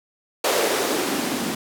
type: noise with band-pass filter sweep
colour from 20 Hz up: blue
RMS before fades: -23 dBFS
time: 0.44-1.55 s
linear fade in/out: 5 ms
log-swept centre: 500 to 210 Hz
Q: 2.7
effects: none